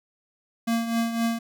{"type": "tone with tremolo", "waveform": "square", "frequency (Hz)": 230.3, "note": "A#3", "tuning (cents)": -21, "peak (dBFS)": -21, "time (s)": [0.67, 1.39], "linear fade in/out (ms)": 10, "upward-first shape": "triangle", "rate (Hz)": 3.9, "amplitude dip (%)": 65, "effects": []}